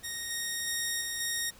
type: tone with level steps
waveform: 10% pulse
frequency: 1864.7 Hz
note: A#6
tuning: in tune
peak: -26 / -23 / -21 / -24 / -21 dBFS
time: 0.03-1.51 s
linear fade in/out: 20 ms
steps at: 0.3 / 0.67 / 1.01 / 1.2 s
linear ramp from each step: 5 ms
effects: pink hiss -55 dBFS RMS until 1.59 s